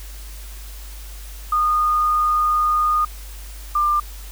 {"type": "tone pair in turn", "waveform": "sine", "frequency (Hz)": [1226, 1193.2], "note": ["D#6", "D6"], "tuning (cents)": [-26, 27], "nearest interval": "unison", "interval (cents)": 47, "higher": "first", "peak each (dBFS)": -15, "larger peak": "neither", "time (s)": [[1.52, 3.05], [3.75, 4]], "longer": "first", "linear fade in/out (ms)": 5, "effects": ["added 50 Hz sine -33 dBFS peak until 4.31 s", "white hiss -42 dBFS RMS until 4.31 s"]}